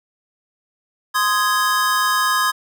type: chord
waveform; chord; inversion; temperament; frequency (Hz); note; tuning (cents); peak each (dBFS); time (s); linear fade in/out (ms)
square; Ab major; first; just; 1038.3 / 1245.9 / 1661.2; C6 / Eb6 / Ab6; -14 / +2 / 0; -21; 1.14-2.52; 20
effects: none